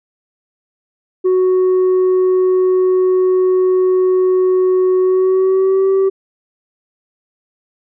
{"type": "tone with pitch glide", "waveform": "sine", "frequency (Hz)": [370.3, 385.8], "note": ["F#4", "G4"], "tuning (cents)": [1, -28], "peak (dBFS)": -7, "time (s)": [1.24, 6.1], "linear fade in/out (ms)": 20, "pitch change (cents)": 71, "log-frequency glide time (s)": [5, 5.89], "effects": ["tanh soft clip ceiling -9 dBFS"]}